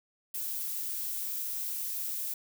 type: noise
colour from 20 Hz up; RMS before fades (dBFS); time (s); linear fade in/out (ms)
violet; -35; 0.34-2.34; 5
effects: none